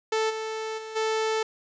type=tone with level steps; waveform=sawtooth; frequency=440 Hz; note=A4; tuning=in tune; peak=-19 / -26 / -32 / -20 dBFS; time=0.12-1.43 s; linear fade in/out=5 ms; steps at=0.29 / 0.77 / 0.95 s; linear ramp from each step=20 ms; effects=resampled to 16000 Hz + 9-bit